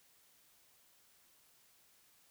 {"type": "silence", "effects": ["white hiss -68 dBFS RMS until 2.3 s"]}